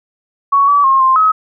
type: tone with pitch steps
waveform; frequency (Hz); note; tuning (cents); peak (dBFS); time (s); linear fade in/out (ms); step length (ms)
sine; 1116 / 1147 / 1072 / 1050 / 1276; C#6 / D6 / C6 / C6 / D#6; +11 / -41 / +42 / +6 / +43; -7; 0.52-1.32; 10; 160
effects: none